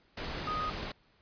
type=tone in noise; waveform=sine; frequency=1244.5 Hz; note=D#6; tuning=in tune; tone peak=-32 dBFS; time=0.47-0.7 s; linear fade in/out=5 ms; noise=pink; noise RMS=-38 dBFS; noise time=0.17-0.92 s; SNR=+3 dB; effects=pink hiss -67 dBFS RMS until 1.21 s + resampled to 11025 Hz